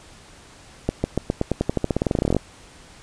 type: accelerating click train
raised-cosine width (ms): 2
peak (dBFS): -6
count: 24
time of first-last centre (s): 0.89-2.366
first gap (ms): 150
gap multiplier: 0.91
effects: pink hiss -47 dBFS RMS until 3.02 s + resampled to 22050 Hz